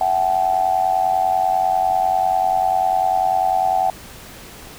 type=tone with amplitude modulation; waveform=sine; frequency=758 Hz; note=F#5; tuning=42 cents sharp; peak=-11 dBFS; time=0.01-3.9 s; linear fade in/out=2 ms; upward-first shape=sine; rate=90.1 Hz; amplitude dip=85%; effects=pink hiss -39 dBFS RMS until 4.78 s